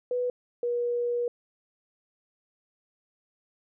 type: tone pair in turn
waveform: sine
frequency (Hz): 493.9 / 480.7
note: B4 / B4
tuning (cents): 0 / -47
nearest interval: unison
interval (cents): 47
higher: first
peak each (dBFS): -25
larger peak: neither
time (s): 0.11-0.3 / 0.63-1.28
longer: second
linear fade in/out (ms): 2
effects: none